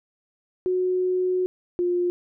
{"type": "tone pair in turn", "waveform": "sine", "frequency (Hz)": [366.8, 353.8], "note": ["F#4", "F4"], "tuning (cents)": [-15, 23], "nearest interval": "minor second", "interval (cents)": 62, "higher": "first", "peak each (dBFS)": -20, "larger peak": "neither", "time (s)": [[0.66, 1.46], [1.79, 2.1]], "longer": "first", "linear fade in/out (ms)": 0, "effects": []}